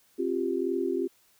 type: chord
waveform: sine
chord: C suspended fourth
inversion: none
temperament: equal with one note detuned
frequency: 267.1 / 349.2 / 392 Hz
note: C4 / F4 / G4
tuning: +36 / 0 / 0 cents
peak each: -32 / -29 / -30 dBFS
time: 0.18-1.08 s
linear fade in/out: 20 ms
effects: white hiss -64 dBFS RMS until 1.39 s